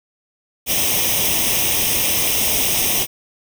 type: noise with comb filter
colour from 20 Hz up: white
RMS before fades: -18 dBFS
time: 0.66-3.07 s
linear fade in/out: 50 ms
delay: 0.34 ms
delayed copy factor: +0.75
effects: none